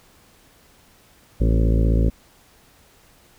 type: harmonic tone with a mistuned harmonic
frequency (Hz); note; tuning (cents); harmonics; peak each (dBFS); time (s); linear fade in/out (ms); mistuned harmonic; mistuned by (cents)
55.7; A1; +22; 1 / 2 / 3 / 4 / 5 / 6 / 7 / 8 / 9 / 10; -16 / -22 / -26 / -28 / -30 / -32 / -33 / -34 / -35 / -36; 1.4-2.1; 10; 4; +70
effects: pink hiss -54 dBFS RMS until 3.38 s